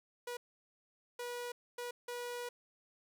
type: tone bursts at uneven times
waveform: sawtooth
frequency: 485.2 Hz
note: B4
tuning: 31 cents flat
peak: -36 dBFS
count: 4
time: 0.27-0.37 / 1.19-1.52 / 1.78-1.91 / 2.08-2.49 s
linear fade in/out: 5 ms
effects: none